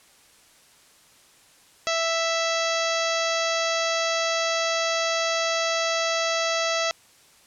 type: harmonic tone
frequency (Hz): 660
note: E5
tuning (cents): +2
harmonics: 1 / 2 / 3 / 4 / 5 / 6 / 7 / 8 / 9 / 10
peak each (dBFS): -26 / -29 / -31 / -32 / -33 / -34 / -34 / -35 / -36 / -36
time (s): 1.87-6.91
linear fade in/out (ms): 0
effects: white hiss -55 dBFS RMS until 7.46 s + low-pass 10000 Hz 12 dB/octave